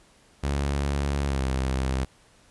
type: tone with pitch glide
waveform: sawtooth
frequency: 70.4 to 65.69 Hz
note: C#2 to C2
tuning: +27 to +7 cents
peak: -20 dBFS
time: 0.43-2.05 s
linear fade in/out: 10 ms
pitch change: -120 cents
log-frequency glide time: 1.25-1.44 s
effects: pink hiss -58 dBFS RMS until 2.5 s + resampled to 24000 Hz